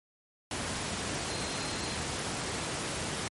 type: tone in noise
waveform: sine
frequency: 4156 Hz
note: C8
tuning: 12 cents flat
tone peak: -43 dBFS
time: 1.3-1.95 s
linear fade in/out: 2 ms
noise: pink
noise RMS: -34 dBFS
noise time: 0.51-3.28 s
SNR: -12 dB
effects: high-pass 80 Hz 12 dB/octave + MP3 48 kbps